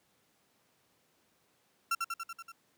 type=tone with echo; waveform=35% pulse; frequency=1357 Hz; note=E6; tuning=50 cents sharp; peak=-26 dBFS; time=1.91-1.95 s; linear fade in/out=5 ms; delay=95 ms; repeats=6; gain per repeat=-3 dB; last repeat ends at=2.52 s; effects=pink hiss -71 dBFS RMS until 2.77 s + high-pass 150 Hz 12 dB/octave